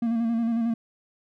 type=tone with vibrato; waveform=triangle; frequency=230.4 Hz; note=A#3; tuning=20 cents flat; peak=-20 dBFS; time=0.02-0.74 s; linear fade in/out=5 ms; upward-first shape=square; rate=11 Hz; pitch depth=32 cents each way; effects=none

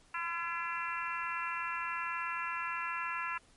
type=harmonic tone; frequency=339 Hz; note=E4; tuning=49 cents sharp; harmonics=3 / 4 / 5 / 6 / 7 / 8; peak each=-39 / -39 / -41 / -46 / -44 / -42 dBFS; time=0.14-3.38 s; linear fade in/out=5 ms; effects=pink hiss -64 dBFS RMS until 3.56 s + MP3 48 kbps

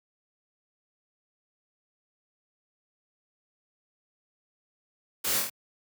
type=noise with echo; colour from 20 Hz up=white; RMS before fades=-30 dBFS; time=5.24-5.4 s; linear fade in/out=10 ms; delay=25 ms; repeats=4; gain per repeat=-2 dB; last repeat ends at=5.5 s; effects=high-pass 100 Hz 12 dB/octave

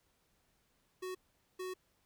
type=tone bursts at uneven times; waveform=square; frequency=370 Hz; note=F#4; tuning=in tune; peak=-40 dBFS; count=2; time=1.02-1.15 / 1.59-1.74 s; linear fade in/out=10 ms; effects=pink hiss -75 dBFS RMS until 2.05 s

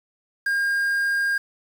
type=tone with quantisation; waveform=triangle; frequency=1613 Hz; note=G6; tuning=49 cents sharp; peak=-18 dBFS; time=0.46-1.38 s; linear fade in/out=5 ms; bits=7; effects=none

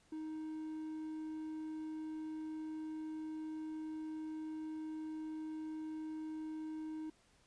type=tone; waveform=triangle; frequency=312.8 Hz; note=D#4; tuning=9 cents sharp; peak=-39 dBFS; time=0.12-7.1 s; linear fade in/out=5 ms; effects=pink hiss -70 dBFS RMS until 7.46 s + resampled to 22050 Hz

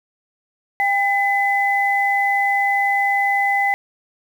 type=tone pair together; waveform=sine; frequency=799 / 2015 Hz; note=G5 / B6; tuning=+33 / +34 cents; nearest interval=octave + major third; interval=1601 cents; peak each=-18 dBFS; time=0.8-3.74 s; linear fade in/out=0 ms; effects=7-bit

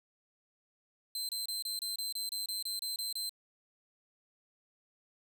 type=tone bursts; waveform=sawtooth; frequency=4100 Hz; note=C8; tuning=36 cents flat; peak=-32 dBFS; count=13; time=1.15-3.294 s; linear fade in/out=2 ms; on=140 ms; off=27 ms; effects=none

